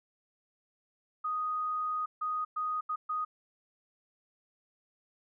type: tone bursts at uneven times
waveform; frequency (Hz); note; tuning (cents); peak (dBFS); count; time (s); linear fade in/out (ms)
sine; 1244.5; D#6; 0; -30; 5; 1.24-2.06 / 2.21-2.45 / 2.56-2.81 / 2.89-2.96 / 3.09-3.25; 10
effects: none